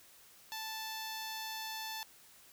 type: tone with notch filter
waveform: 10% pulse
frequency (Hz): 880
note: A5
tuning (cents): 0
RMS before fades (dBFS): -42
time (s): 0.52-2.03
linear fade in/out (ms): 0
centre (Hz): 2200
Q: 1.9
effects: white hiss -60 dBFS RMS until 2.52 s